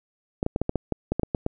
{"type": "clicks", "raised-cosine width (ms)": 2, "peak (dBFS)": -10, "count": 12, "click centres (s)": [0.429, 0.464, 0.561, 0.616, 0.694, 0.757, 0.923, 1.12, 1.196, 1.233, 1.348, 1.464], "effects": []}